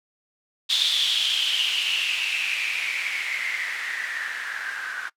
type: noise with low-pass filter sweep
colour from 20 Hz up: violet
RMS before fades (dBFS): -26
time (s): 0.69-5.1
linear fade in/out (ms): 20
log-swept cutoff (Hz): 3600 to 1500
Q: 7.9
effects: noise-tail reverb RT60 0.1 s tail -22 dB re dry